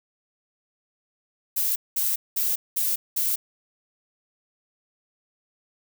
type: noise bursts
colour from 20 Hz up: violet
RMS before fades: -24 dBFS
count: 5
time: 1.56-3.36 s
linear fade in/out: 10 ms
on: 200 ms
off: 200 ms
effects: none